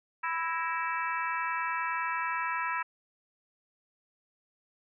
harmonic tone with a mistuned harmonic, 329.6 Hz, E4, in tune, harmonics 3 / 4 / 5 / 6 / 7 / 8, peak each -33 / -35 / -37 / -39 / -40 / -41 dBFS, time 0.23-2.83 s, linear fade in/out 10 ms, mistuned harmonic 6, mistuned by -87 cents, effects none

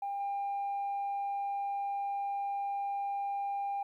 sine tone with level steps, 800 Hz, G5, 35 cents sharp, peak -32 / -30 dBFS, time 0.02-3.83 s, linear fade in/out 5 ms, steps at 0.2 s, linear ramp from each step 5 ms, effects tanh soft clip ceiling -30 dBFS + 12-bit

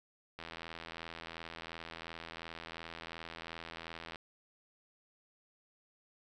click train, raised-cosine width 0.3 ms, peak -28 dBFS, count 313, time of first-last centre 0.39-4.158 s, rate 82.8 Hz, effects none

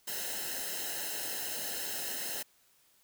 white noise with comb filter, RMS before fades -37 dBFS, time 0.07-2.43 s, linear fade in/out 10 ms, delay 0.86 ms, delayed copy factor -0.85, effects white hiss -67 dBFS RMS until 3.03 s

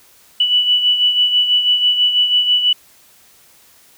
sine beating tone pair, 2960 / 2966.1 Hz, F#7 / F#7, 0 / +4 cents, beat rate 6.1 Hz, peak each -12 / -20 dBFS, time 0.4-2.73 s, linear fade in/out 5 ms, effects white hiss -49 dBFS RMS until 3.97 s

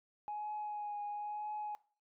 sine tone with vibrato, 835 Hz, G#5, 9 cents sharp, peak -37 dBFS, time 0.28-1.75 s, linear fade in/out 0 ms, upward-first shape triangle, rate 1 Hz, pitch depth 23 cents each way, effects noise-tail reverb RT60 0.4 s tail -20 dB re dry + tanh soft clip ceiling -34 dBFS

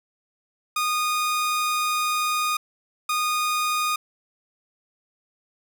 sawtooth tone bursts at uneven times, 1231 Hz, D#6, 19 cents flat, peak -18 dBFS, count 2, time 0.76-2.57 / 3.09-3.96 s, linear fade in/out 5 ms, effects none

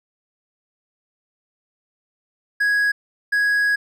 triangle tone pair in turn, 1661.2 / 1661.2 Hz, G#6 / G#6, 0 / 0 cents, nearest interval unison, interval 0 cents, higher neither, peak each -14 dBFS, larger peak neither, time 2.6-2.92 / 3.32-3.76 s, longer second, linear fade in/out 10 ms, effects none

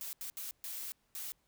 blue noise bursts at uneven times, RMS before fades -42 dBFS, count 5, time 0.01-0.13 / 0.21-0.3 / 0.37-0.51 / 0.64-0.92 / 1.15-1.32 s, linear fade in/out 0 ms, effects pink hiss -75 dBFS RMS until 1.47 s

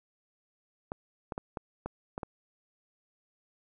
clicks, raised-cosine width 1 ms, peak -21 dBFS, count 7, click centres 0.919 / 1.322 / 1.379 / 1.572 / 1.86 / 2.179 / 2.232 s, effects none

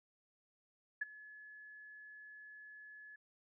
sine tone with ADSR envelope, 1707 Hz, G#6, 47 cents sharp, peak -32 dBFS, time 1.01-3.16 s, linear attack 9 ms, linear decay 20 ms, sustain -20 dB, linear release 6 ms, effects none

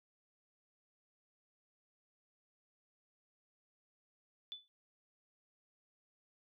sine tone with exponential decay, 3486 Hz, A7, 17 cents flat, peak -39 dBFS, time 4.52-4.68 s, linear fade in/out 0 ms, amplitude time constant 34 ms, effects none

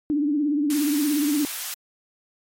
sine tone with vibrato, 293.7 Hz, D4, in tune, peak -19 dBFS, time 0.1-1.45 s, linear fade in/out 0 ms, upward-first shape triangle, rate 17 Hz, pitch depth 99 cents each way
white high-pass noise, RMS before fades -31 dBFS, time 0.7-1.74 s, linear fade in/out 2 ms, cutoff 980 Hz, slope 12 dB/octave
effects MP3 64 kbps

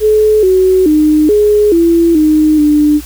sine tone with pitch steps, 428.6 / 373.9 / 305.4 / 418.4 / 336.3 / 307.8 / 298.3 Hz, A4 / F#4 / D#4 / G#4 / E4 / D#4 / D4, -45 / +18 / -32 / +13 / +35 / -19 / +27 cents, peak -5 dBFS, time 0-3.01 s, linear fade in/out 50 ms, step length 430 ms, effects added 60 Hz sine -28 dBFS peak until 3.05 s + white hiss -33 dBFS RMS until 3.05 s

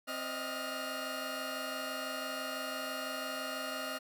20% pulse tone cluster, 262.9 / 609 / 635 / 1413 Hz, C4 / D#5 / D#5 / F6, +8 / -37 / +35 / +20 cents, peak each -39 / -39 / -37 / -36 dBFS, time 0.07-3.99 s, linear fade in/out 20 ms, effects none

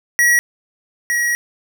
square tone pair in turn, 1917 / 1907.7 Hz, A#6 / A#6, +48 / +40 cents, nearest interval unison, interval 8 cents, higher first, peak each -11 / -16 dBFS, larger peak first, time 0.19-0.39 / 1.1-1.35 s, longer second, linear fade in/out 0 ms, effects none

